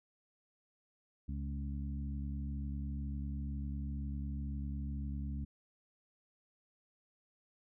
harmonic tone with a mistuned harmonic, 70 Hz, C#2, 18 cents sharp, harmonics 1 / 2 / 3 / 4, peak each -38 / -44 / -45 / -50 dBFS, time 1.28-5.45 s, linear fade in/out 10 ms, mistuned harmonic 3, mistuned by +17 cents, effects none

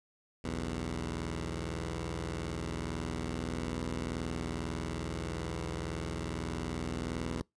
10% pulse tone pair together, 61.7 / 82.36 Hz, B1 / E2, -1 / -1 cents, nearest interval perfect fourth, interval 500 cents, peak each -30 / -29 dBFS, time 0.44-7.42 s, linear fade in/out 5 ms, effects noise-tail reverb RT60 0.2 s tail -26 dB re dry + resampled to 22050 Hz

